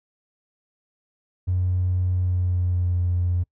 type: tone with pitch glide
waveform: triangle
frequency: 90.9 to 88.52 Hz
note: F#2 to F2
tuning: -30 to +24 cents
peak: -16 dBFS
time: 1.47-3.44 s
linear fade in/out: 20 ms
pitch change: -46 cents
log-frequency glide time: 2.14-3 s
effects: noise-tail reverb RT60 0.1 s tail -26 dB re dry + tanh soft clip ceiling -16 dBFS